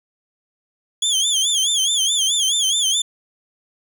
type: tone with vibrato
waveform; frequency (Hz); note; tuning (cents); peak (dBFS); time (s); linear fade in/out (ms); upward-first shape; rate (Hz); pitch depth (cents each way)
25% pulse; 3319; G#7; -2; -12; 1.02-3.02; 5; sine; 4.7; 130
effects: none